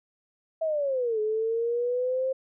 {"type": "linear two-way sweep", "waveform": "sine", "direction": "down then up", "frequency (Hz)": [655, 424.9, 530], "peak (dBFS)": -24, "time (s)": [0.61, 2.33], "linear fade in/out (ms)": 10, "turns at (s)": 1.2, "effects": []}